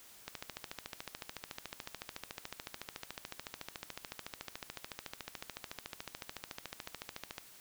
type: click train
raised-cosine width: 0.2 ms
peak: -23 dBFS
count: 99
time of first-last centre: 0.28-7.381 s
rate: 13.8 Hz
effects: white hiss -57 dBFS RMS until 7.6 s